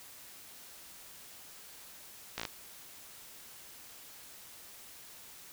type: slowing click train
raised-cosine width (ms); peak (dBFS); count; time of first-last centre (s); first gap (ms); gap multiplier
0.2; -18; 5; 2.38-2.452; 17; 1.04
effects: white hiss -52 dBFS RMS until 5.52 s